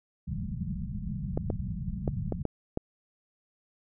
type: low-pass noise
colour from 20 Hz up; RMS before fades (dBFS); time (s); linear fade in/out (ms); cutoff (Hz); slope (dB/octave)
white; -34; 0.27-2.43; 10; 210; 96
type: clicks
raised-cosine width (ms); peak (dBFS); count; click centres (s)
2; -15; 6; 1.375 / 1.502 / 2.078 / 2.323 / 2.453 / 2.774
effects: none